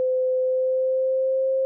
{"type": "tone with pitch glide", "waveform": "sine", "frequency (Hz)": [513, 529.6], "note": ["C5", "C5"], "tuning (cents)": [-34, 21], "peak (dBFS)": -19, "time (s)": [0, 1.65], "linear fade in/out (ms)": 0, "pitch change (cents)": 55, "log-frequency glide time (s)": [0.4, 1.49], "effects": []}